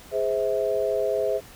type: chord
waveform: sine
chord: Ab augmented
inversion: none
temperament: just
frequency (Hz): 415.3 / 519.1 / 648.9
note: Ab4 / C5 / E5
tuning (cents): 0 / -14 / -27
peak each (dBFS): -26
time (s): 0.11-1.41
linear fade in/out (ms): 50
effects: pink hiss -47 dBFS RMS until 1.55 s